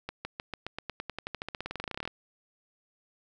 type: accelerating click train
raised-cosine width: 0.3 ms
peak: -19 dBFS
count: 29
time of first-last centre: 0.09-2.076 s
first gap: 160 ms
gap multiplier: 0.93
effects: none